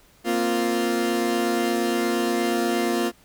30% pulse chord, Bb suspended second, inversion none, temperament equal, 233.1 / 261.6 / 349.2 Hz, Bb3 / C4 / F4, 0 / 0 / 0 cents, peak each -23 / -26 / -21 dBFS, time 0.24-3.12 s, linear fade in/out 50 ms, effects pink hiss -56 dBFS RMS until 3.24 s

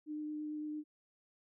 sine tone with vibrato, 302.7 Hz, D#4, 48 cents flat, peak -38 dBFS, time 0.06-0.84 s, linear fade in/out 50 ms, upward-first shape sine, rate 8.9 Hz, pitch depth 9 cents each way, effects none

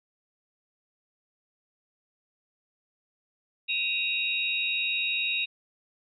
sine tone cluster, 2511 / 2761 / 3783 Hz, D#7 / F7 / A#7, +15 / -20 / +25 cents, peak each -30 dBFS, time 3.68-5.46 s, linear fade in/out 20 ms, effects none

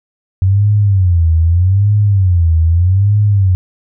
sine tone with vibrato, 92 Hz, F#2, 9 cents flat, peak -7 dBFS, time 0.42-3.55 s, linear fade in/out 0 ms, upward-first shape sine, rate 0.81 Hz, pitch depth 220 cents each way, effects none

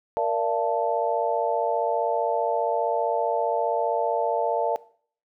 sine chord, Bb major seventh, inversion none, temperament equal with one note detuned, 466.2 / 587.3 / 682.5 / 880 Hz, Bb4 / D5 / F5 / A5, 0 / 0 / -40 / 0 cents, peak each -27 dBFS, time 0.17-4.76 s, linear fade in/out 0 ms, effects noise-tail reverb RT60 0.5 s tail -19 dB re dry

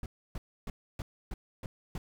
brown noise bursts, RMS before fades -37 dBFS, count 7, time 0.03-1.98 s, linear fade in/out 2 ms, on 30 ms, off 290 ms, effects none

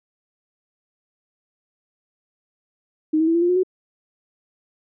sine tone with pitch steps, 311.1 / 320.4 / 330 / 339.8 / 350 / 360.5 / 371.2 Hz, D#4 / E4 / E4 / F4 / F4 / F#4 / F#4, 0 / -49 / +2 / -47 / +4 / -45 / +6 cents, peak -15 dBFS, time 3.13-3.634 s, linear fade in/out 10 ms, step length 72 ms, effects none

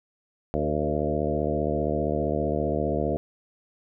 harmonic tone with a mistuned harmonic, 75.2 Hz, D2, 42 cents sharp, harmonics 1 / 2 / 3 / 4 / 5 / 6 / 7 / 8 / 9, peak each -32 / -32 / -32 / -32 / -32 / -32 / -32 / -32 / -32 dBFS, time 0.54-3.17 s, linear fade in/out 0 ms, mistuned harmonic 6, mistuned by +17 cents, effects none

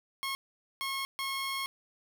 15% pulse tone bursts at uneven times, 1085 Hz, C#6, 37 cents flat, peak -26 dBFS, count 3, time 0.23-0.35 / 0.81-1.05 / 1.19-1.66 s, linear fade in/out 0 ms, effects none

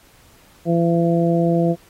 harmonic tone, 169 Hz, E3, 43 cents sharp, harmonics 1 / 2 / 3 / 4, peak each -17 / -20 / -22 / -23 dBFS, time 0.65-1.76 s, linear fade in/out 50 ms, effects pink hiss -52 dBFS RMS until 1.89 s + AAC 48 kbps

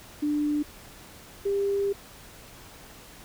sine tone pair in turn, 296.1 / 398.9 Hz, D4 / G4, +14 / +30 cents, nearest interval perfect fourth, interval 516 cents, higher second, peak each -23 dBFS, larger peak neither, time 0.22-0.63 / 1.45-1.93 s, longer second, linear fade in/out 10 ms, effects pink hiss -48 dBFS RMS until 3.24 s

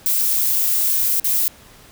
violet noise with dropouts, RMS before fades -18 dBFS, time 0.06-1.48 s, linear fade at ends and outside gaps 0 ms, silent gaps 1.198-1.244 s, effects pink hiss -46 dBFS RMS until 1.91 s

